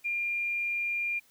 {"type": "tone", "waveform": "sine", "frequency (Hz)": 2400, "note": "D7", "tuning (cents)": 37, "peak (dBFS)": -28, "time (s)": [0.04, 1.2], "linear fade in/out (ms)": 20, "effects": ["white hiss -63 dBFS RMS until 1.3 s"]}